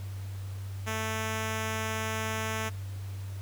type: tone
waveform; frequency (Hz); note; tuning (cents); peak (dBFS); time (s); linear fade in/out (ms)
5% pulse; 220; A3; 0; -20; 0.86-2.7; 20
effects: added 97 Hz sine -35 dBFS peak until 3.41 s + pink hiss -52 dBFS RMS until 3.41 s